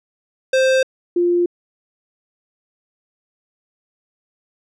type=tone pair in turn; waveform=square / sine; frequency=524 / 349.7 Hz; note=C5 / F4; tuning=+2 / +2 cents; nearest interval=perfect fifth; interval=700 cents; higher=first; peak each=-13 dBFS; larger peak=neither; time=0.53-0.83 / 1.16-1.46 s; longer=neither; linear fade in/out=5 ms; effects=low-pass 6000 Hz 12 dB/octave

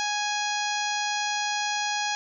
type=harmonic tone; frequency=830.6 Hz; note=G#5; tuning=in tune; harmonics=1 / 2 / 3 / 4 / 5 / 6 / 7 / 8; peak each=-29 / -32 / -34 / -35 / -36 / -37 / -37 / -38 dBFS; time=0-2.15 s; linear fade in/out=0 ms; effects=none

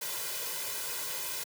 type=noise with comb filter; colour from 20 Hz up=white; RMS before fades=-36 dBFS; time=0.01-1.44 s; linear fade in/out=10 ms; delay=2 ms; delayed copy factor=+0.75; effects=high-pass 150 Hz 12 dB/octave

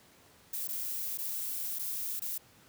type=noise with dropouts; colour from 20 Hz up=violet; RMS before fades=-36 dBFS; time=0.53-2.38 s; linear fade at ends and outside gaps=5 ms; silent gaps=0.676-0.687 / 1.175-1.185 / 1.788-1.793 / 2.196-2.218 s; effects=pink hiss -60 dBFS RMS until 2.68 s + high-pass 80 Hz 12 dB/octave

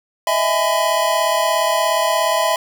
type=chord; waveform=square; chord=E major seventh; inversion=third; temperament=equal with one note detuned; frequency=622.3 / 659.3 / 830.6 / 1007.9 Hz; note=D#5 / E5 / G#5 / B5; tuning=0 / 0 / 0 / +35 cents; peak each=-23 / -20 / -25 / -20 dBFS; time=0.27-2.56 s; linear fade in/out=2 ms; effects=none

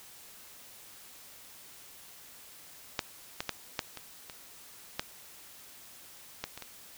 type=clicks; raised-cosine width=0.2 ms; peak=-11 / -15 / -13 / -12 / -23 / -25 / -13 / -16 / -24 / -24 dBFS; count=10; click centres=2.992 / 3.405 / 3.493 / 3.792 / 3.973 / 4.298 / 4.995 / 6.44 / 6.576 / 6.623 s; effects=white hiss -52 dBFS RMS until 6.97 s

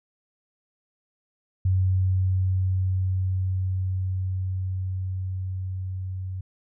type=tone with level ramp; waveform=sine; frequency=93.5 Hz; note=F#2; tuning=19 cents sharp; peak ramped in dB=-18 to -29 dBFS; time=1.65-6.41 s; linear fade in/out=5 ms; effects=none

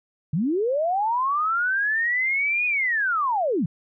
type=linear two-way sweep; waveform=sine; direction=up then down; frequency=135.1 to 2489 to 135.1 Hz; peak=-20 dBFS; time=0.33-3.66 s; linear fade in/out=5 ms; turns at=2.66 s; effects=none

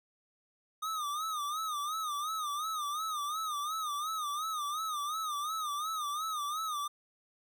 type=tone with vibrato; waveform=square; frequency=1228 Hz; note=D#6; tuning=23 cents flat; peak=-34 dBFS; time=0.82-6.88 s; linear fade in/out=10 ms; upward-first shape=sine; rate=2.8 Hz; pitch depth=110 cents each way; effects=none

